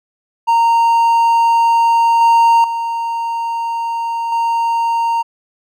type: tone with level steps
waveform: triangle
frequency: 925 Hz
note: A#5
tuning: 14 cents flat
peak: -7 / -5 / -15 / -11 dBFS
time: 0.47-5.23 s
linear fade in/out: 20 ms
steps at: 2.21 / 2.64 / 4.32 s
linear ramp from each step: 2 ms
effects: none